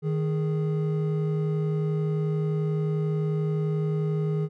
triangle tone pair together, 155.56 / 415.3 Hz, D#3 / G#4, 0 / 0 cents, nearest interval octave + perfect fourth, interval 1700 cents, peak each -22 / -29 dBFS, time 0.02-4.49 s, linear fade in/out 50 ms, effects none

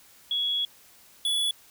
sine / square tone pair in turn, 3351 / 3414 Hz, G#7 / G#7, +15 / +47 cents, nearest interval unison, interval 32 cents, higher second, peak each -24 dBFS, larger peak neither, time 0.31-0.65 / 1.25-1.51 s, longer first, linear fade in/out 2 ms, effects white hiss -55 dBFS RMS until 1.7 s

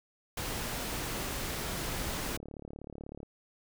pink noise, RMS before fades -36 dBFS, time 0.37-2.37 s, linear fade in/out 5 ms
click train, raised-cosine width 2 ms, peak -30 dBFS, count 47, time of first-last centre 1.96-3.231 s, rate 36.2 Hz
effects none

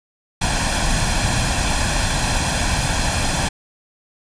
pink noise with comb filter, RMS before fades -19 dBFS, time 0.41-3.49 s, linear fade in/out 10 ms, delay 1.2 ms, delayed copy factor +0.65, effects resampled to 22050 Hz

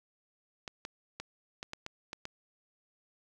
clicks, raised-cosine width 0.2 ms, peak -22 dBFS, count 8, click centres 0.678 / 0.851 / 1.2 / 1.629 / 1.734 / 1.864 / 2.131 / 2.254 s, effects none

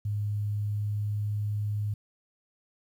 sine tone with pitch glide, 103.83 to 104.43 Hz, G#2 to G#2, 0 to +10 cents, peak -27 dBFS, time 0.05-1.94 s, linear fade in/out 5 ms, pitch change +10 cents, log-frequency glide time 0.46-1.31 s, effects 10-bit

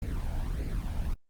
brown noise with flanger, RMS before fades -31 dBFS, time 0.02-1.14 s, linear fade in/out 5 ms, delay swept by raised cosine 0.43 to 1.33 ms, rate 1.6 Hz, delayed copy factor +0.65, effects Opus 24 kbps

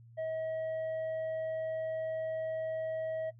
triangle tone with tanh clipping, 639 Hz, D#5, 46 cents sharp, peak -34 dBFS, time 0.17-3.31 s, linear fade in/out 20 ms, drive 8 dB, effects noise-tail reverb RT60 0.1 s tail -17 dB re dry + added 116 Hz sine -53 dBFS peak until 3.39 s

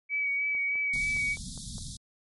sine tone with vibrato, 2272 Hz, C#7, 42 cents sharp, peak -26 dBFS, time 0.09-1.37 s, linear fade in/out 50 ms, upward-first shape sine, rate 3.2 Hz, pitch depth 19 cents each way
click train, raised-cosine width 1 ms, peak -36 dBFS, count 7, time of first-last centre 0.55-1.782 s, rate 4.87 Hz
pink band-stop noise, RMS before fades -39 dBFS, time 0.93-1.97 s, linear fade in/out 5 ms, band 250 to 3500 Hz, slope 96 dB/octave
effects MP3 48 kbps

